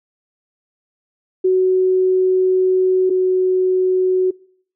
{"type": "tone pair in turn", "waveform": "sine", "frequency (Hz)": [372.3, 370.9], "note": ["F#4", "F#4"], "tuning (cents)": [11, 4], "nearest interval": "unison", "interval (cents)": 7, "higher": "first", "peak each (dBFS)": [-11, -12], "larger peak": "first", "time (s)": [[1.44, 3.1], [3.1, 4.31]], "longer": "first", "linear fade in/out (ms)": 10, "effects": ["noise-tail reverb RT60 0.6 s tail -24 dB re dry"]}